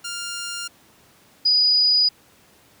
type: tone pair in turn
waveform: 10% pulse / sine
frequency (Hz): 1400 / 4935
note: F6 / D#8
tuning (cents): +4 / -15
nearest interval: octave + minor seventh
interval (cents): 2181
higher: second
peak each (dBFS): -20 / -14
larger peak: second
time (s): 0.04-0.68 / 1.45-2.09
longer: neither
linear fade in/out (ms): 10
effects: pink hiss -54 dBFS RMS until 2.8 s + high-pass 100 Hz 12 dB/octave